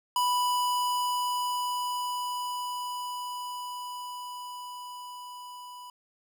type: tone with level ramp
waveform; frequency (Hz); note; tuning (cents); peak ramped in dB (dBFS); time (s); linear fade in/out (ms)
square; 987.8; B5; 0; -24 to -43; 0.16-5.9; 2
effects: none